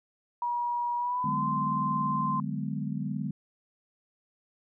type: tone with pitch glide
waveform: sine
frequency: 960 to 1040.9 Hz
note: B5 to C6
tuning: -49 to -9 cents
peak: -27 dBFS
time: 0.42-2.4 s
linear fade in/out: 2 ms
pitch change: +140 cents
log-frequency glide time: 0.97-1.47 s
type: chord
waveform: sine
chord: G# half-diminished seventh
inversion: second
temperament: just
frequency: 149.51 / 186.89 / 207.7 / 249.2 Hz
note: D3 / F#3 / G#3 / B3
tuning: +31 / +18 / 0 / +16 cents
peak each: -34 / -37 / -34 / -37 dBFS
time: 1.24-3.31 s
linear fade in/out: 5 ms
effects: none